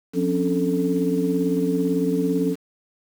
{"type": "tone cluster", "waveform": "sine", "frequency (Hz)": [177.4, 266.4, 284.3, 440.6], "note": ["F3", "C4", "C#4", "A4"], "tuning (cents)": [27, 31, 44, 2], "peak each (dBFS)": -24, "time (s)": [0.13, 2.56], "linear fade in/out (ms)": 50, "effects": ["tanh soft clip ceiling -8 dBFS", "7-bit"]}